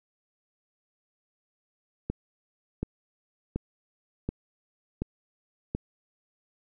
click train, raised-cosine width 3 ms, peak -16 dBFS, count 6, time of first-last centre 2.1-5.75 s, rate 1.37 Hz, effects none

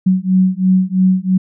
sine beating tone pair, 185 / 188 Hz, F#3 / F#3, 0 / +28 cents, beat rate 3 Hz, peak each -13 dBFS, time 0.06-1.38 s, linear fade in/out 10 ms, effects none

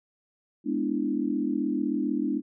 sine chord, E dominant seventh, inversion first, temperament equal, 207.7 / 246.9 / 293.7 / 329.6 Hz, G#3 / B3 / D4 / E4, 0 / 0 / 0 / 0 cents, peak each -32 / -30 / -28 / -32 dBFS, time 0.64-2.42 s, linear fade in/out 50 ms, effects none

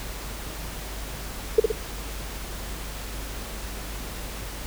sine tone with echo, 440 Hz, A4, in tune, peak -10 dBFS, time 1.58-1.6 s, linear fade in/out 5 ms, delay 59 ms, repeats 2, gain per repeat -5 dB, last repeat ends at 1.718 s, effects added 50 Hz sine -35 dBFS peak until 4.66 s + pink hiss -37 dBFS RMS until 4.66 s

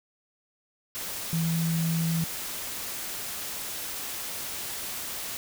sine tone in noise, 164.81 Hz, E3, in tune, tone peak -24 dBFS, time 1.33-2.24 s, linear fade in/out 0 ms, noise white, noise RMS -35 dBFS, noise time 0.95-5.37 s, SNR +8 dB, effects none

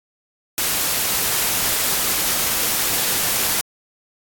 white noise, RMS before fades -20 dBFS, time 0.58-3.61 s, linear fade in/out 0 ms, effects AAC 64 kbps

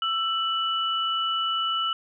sine tone pair together, 1329.2 / 2960 Hz, E6 / F#7, +14 / 0 cents, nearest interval octave + major second, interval 1386 cents, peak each -26 dBFS, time 0.02-1.93 s, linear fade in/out 2 ms, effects none

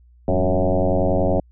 sine tone with frequency modulation, 282 Hz, C#4, 30 cents sharp, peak -15 dBFS, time 0.28-1.4 s, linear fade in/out 2 ms, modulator 90.7 Hz, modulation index 4.6, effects added 60 Hz sine -48 dBFS peak until 1.51 s

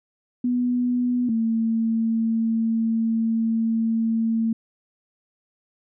sine tone pair in turn, 246.1 / 225.8 Hz, B3 / A3, -6 / +45 cents, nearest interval minor second, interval 149 cents, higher first, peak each -19 dBFS, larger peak neither, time 0.44-1.29 / 1.29-4.53 s, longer second, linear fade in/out 5 ms, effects none

